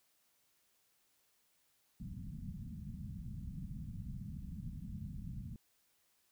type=low-pass noise; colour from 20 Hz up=white; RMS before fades=-45 dBFS; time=2-5.56 s; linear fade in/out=2 ms; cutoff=210 Hz; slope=48 dB/octave; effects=white hiss -75 dBFS RMS until 6.31 s